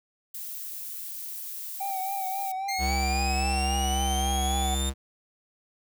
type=noise; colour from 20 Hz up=violet; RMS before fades=-37 dBFS; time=0.34-2.52 s; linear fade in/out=5 ms
type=tone with vibrato; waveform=triangle; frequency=772 Hz; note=G5; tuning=27 cents flat; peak=-27 dBFS; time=1.8-4.75 s; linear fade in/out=10 ms; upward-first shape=triangle; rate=3.7 Hz; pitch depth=58 cents each way
type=linear sweep; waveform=20% pulse; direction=up; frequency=2093 to 3653 Hz; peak=-25 dBFS; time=2.68-4.9 s; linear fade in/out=10 ms
type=tone; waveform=square; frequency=67.5 Hz; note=C#2; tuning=45 cents flat; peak=-27 dBFS; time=2.78-4.94 s; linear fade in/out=50 ms
effects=none